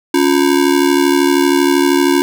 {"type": "ring-modulated tone", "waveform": "square", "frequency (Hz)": 316.7, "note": "D#4", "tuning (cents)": 31, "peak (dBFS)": -7, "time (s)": [0.14, 2.22], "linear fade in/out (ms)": 0, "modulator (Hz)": 36.4, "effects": []}